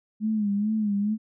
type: tone with vibrato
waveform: sine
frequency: 209.7 Hz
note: G#3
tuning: 17 cents sharp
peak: -22 dBFS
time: 0.2-1.18 s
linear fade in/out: 50 ms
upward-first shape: sine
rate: 2.3 Hz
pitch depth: 78 cents each way
effects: none